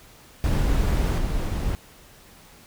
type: noise with level steps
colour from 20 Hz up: brown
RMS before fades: -21 / -25 dBFS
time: 0.44-1.75 s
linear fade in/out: 0 ms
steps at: 1.18 s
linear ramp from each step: 2 ms
effects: pink hiss -50 dBFS RMS until 2.66 s